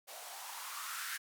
violet noise with band-pass filter sweep, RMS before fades -44 dBFS, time 0.07-1.18 s, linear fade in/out 20 ms, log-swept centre 620 to 1600 Hz, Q 4.5, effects none

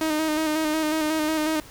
sawtooth tone with vibrato, 311.1 Hz, D#4, in tune, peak -18 dBFS, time 0.01-1.6 s, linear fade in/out 2 ms, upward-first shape square, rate 5.5 Hz, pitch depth 30 cents each way, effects pink hiss -46 dBFS RMS until 1.7 s

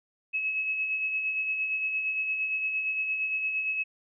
sine tone with tremolo, 2576 Hz, E7, 41 cents flat, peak -25 dBFS, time 0.33-3.84 s, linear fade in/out 20 ms, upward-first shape sine, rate 8.7 Hz, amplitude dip 40%, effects none

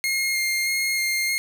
sawtooth tone with vibrato, 2131 Hz, C7, 31 cents sharp, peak -18 dBFS, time 0.04-1.38 s, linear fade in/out 0 ms, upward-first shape square, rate 1.6 Hz, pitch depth 11 cents each way, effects none

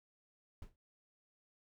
brown noise with exponential decay, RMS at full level -44 dBFS, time 0.62-0.76 s, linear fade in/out 2 ms, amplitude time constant 30 ms, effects none

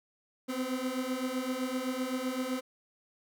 30% pulse beating tone pair, 252.2 / 260 Hz, B3 / C4, +36 / -11 cents, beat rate 7.8 Hz, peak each -33 / -31 dBFS, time 0.48-2.61 s, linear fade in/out 20 ms, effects none

